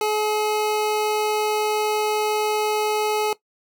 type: tone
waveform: 25% pulse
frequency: 425.6 Hz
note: G#4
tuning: 42 cents sharp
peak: -16 dBFS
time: 0.01-3.33 s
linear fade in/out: 2 ms
effects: noise-tail reverb RT60 0.1 s tail -18 dB re dry